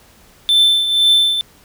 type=tone with tremolo; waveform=triangle; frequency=3538 Hz; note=A7; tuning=9 cents sharp; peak=-6 dBFS; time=0.49-1.41 s; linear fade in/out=0 ms; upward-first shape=triangle; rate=2 Hz; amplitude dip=65%; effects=pink hiss -48 dBFS RMS until 1.64 s